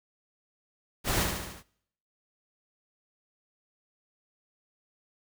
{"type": "noise with echo", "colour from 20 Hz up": "pink", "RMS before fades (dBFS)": -28, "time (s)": [1.04, 1.27], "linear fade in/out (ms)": 50, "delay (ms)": 73, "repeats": 5, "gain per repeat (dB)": -4, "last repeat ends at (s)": 1.635, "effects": ["noise-tail reverb RT60 0.7 s tail -22 dB re dry"]}